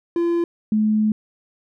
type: tone pair in turn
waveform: triangle / sine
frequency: 341.5 / 214.7 Hz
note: F4 / A3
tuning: -39 / -42 cents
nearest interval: minor sixth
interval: 803 cents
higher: first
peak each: -15 dBFS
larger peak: neither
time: 0.16-0.44 / 0.72-1.12 s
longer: second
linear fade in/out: 2 ms
effects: none